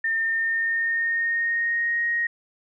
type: tone with pitch glide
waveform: sine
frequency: 1810 to 1874.9 Hz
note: A6 to A#6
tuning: +48 to +9 cents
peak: -21 dBFS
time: 0.04-2.27 s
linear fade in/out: 5 ms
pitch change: +61 cents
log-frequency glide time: 0.18-2.04 s
effects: none